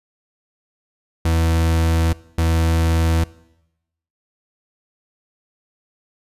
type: tone bursts at uneven times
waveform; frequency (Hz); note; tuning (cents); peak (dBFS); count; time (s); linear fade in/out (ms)
40% pulse; 82; E2; -9; -14; 2; 1.25-2.13 / 2.38-3.24; 5
effects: noise-tail reverb RT60 0.9 s tail -21 dB re dry + resampled to 32000 Hz